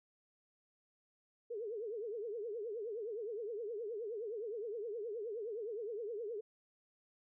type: tone with vibrato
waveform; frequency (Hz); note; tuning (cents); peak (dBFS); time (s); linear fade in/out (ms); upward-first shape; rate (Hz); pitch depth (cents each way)
sine; 440; A4; 0; -39; 1.5-6.41; 10; triangle; 9.6; 200
effects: none